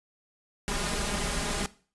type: noise with comb filter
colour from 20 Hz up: pink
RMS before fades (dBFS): -30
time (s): 0.68-1.66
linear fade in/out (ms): 0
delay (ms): 4.9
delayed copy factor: +0.8
effects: noise-tail reverb RT60 0.4 s tail -18 dB re dry + resampled to 24000 Hz